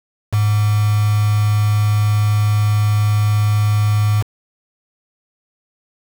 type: tone with quantisation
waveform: sine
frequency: 105.2 Hz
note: G#2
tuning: 23 cents sharp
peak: -12 dBFS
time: 0.32-4.23 s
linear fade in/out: 20 ms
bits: 4
effects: none